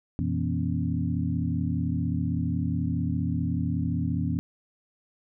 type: tone cluster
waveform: sine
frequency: 90.7 / 122.3 / 167.3 / 241.9 / 277.6 Hz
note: F#2 / B2 / E3 / B3 / C#4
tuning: -34 / -16 / +26 / -36 / +3 cents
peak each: -30 / -32 / -29 / -32 / -33 dBFS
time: 0.19-4.39 s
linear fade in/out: 0 ms
effects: none